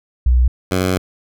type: tone pair in turn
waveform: sine / 10% pulse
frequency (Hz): 61.74 / 92.51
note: B1 / F#2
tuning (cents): 0 / 0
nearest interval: perfect fifth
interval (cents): 700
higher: second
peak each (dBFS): -9 / -7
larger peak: second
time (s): 0.26-0.48 / 0.71-0.98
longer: second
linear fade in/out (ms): 5
effects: none